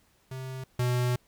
square tone pair in turn, 130.81 / 123.75 Hz, C3 / B2, 0 / +4 cents, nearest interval minor second, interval 96 cents, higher first, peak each -36 / -25 dBFS, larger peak second, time 0.31-0.64 / 0.79-1.16 s, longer second, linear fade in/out 5 ms, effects pink hiss -66 dBFS RMS until 1.27 s

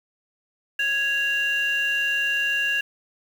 sine tone pair together, 1661.2 / 2779 Hz, G#6 / F7, 0 / -9 cents, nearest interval major sixth, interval 891 cents, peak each -22 dBFS, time 0.79-2.81 s, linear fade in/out 5 ms, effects tanh soft clip ceiling -16 dBFS + 7-bit

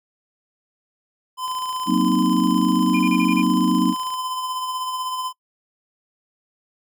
square tone with tremolo, 1021 Hz, C6, 43 cents flat, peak -24 dBFS, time 1.37-5.33 s, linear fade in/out 50 ms, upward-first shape sine, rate 16 Hz, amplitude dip 35%
click train, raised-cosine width 0.2 ms, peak -25 dBFS, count 76, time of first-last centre 1.48-4.14 s, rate 28.2 Hz
sine chord, C half-diminished seventh, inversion second, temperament equal, 185 / 233.1 / 261.6 / 311.1 Hz, Gb3 / Bb3 / C4 / Eb4, 0 / 0 / 0 / 0 cents, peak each -21 dBFS, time 1.86-3.95 s, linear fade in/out 50 ms
sine tone bursts, 2409 Hz, D7, 43 cents sharp, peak -24 dBFS, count 6, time 2.94-3.419 s, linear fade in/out 5 ms, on 54 ms, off 31 ms
effects noise-tail reverb RT60 0.1 s tail -22 dB re dry

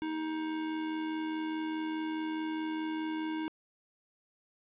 square tone with amplitude modulation, 314.5 Hz, D#4, 19 cents sharp, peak -32 dBFS, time 0.02-3.48 s, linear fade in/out 0 ms, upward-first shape sine, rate 84.8 Hz, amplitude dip 35%, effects resampled to 8000 Hz + 11-bit

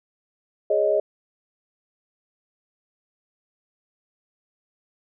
sine chord, Ab suspended fourth, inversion none, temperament equal, 415.3 / 554.4 / 622.3 Hz, Ab4 / Db5 / Eb5, 0 / 0 / 0 cents, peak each -23 / -24 / -20 dBFS, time 0.7-1 s, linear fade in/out 5 ms, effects none

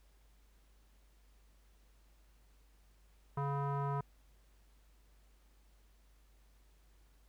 square tone with low-pass filter, 140.7 Hz, C#3, 26 cents sharp, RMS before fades -36 dBFS, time 3.37-4.01 s, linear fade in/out 5 ms, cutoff 1100 Hz, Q 5.8, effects added 50 Hz sine -63 dBFS peak until 7.28 s + pink hiss -73 dBFS RMS until 7.28 s

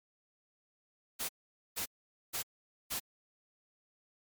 white noise bursts, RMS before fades -36 dBFS, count 4, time 1.19-3 s, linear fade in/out 20 ms, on 100 ms, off 470 ms, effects MP3 96 kbps

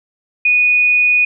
sine tone, 2475 Hz, D#7, 10 cents flat, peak -9 dBFS, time 0.45-1.25 s, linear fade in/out 5 ms, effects none

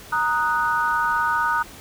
sine chord, D# minor, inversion second, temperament equal, 932.3 / 1244.5 / 1480 Hz, A#5 / D#6 / F#6, 0 / 0 / 0 cents, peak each -23 dBFS, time 0.12-1.63 s, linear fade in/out 10 ms, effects pink hiss -42 dBFS RMS until 1.8 s

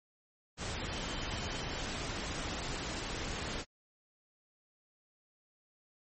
sine tone in noise, 3077 Hz, G7, 33 cents flat, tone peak -49 dBFS, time 0.89-1.84 s, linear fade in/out 50 ms, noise pink, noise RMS -38 dBFS, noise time 0.57-3.65 s, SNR -14 dB, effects MP3 32 kbps

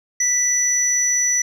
sine tone pair together, 1975.5 / 5920 Hz, B6 / F#8, 0 / 0 cents, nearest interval octave + perfect fifth, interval 1900 cents, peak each -23 / -15 dBFS, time 0.2-1.42 s, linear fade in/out 5 ms, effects tanh soft clip ceiling -11 dBFS

